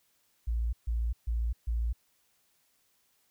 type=tone bursts; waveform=sine; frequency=57.4 Hz; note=A#1; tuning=26 cents flat; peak=-27 dBFS; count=4; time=0.47-1.93 s; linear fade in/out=10 ms; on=260 ms; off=140 ms; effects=white hiss -71 dBFS RMS until 3.3 s